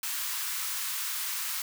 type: high-pass noise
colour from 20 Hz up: white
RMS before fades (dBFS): -33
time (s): 0.03-1.62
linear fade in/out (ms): 2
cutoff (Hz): 940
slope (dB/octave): 48
effects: none